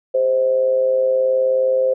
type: tone with amplitude modulation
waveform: sine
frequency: 521 Hz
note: C5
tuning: 7 cents flat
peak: -11 dBFS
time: 0.14-1.94 s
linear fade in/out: 10 ms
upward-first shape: sine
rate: 119 Hz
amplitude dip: 55%
effects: none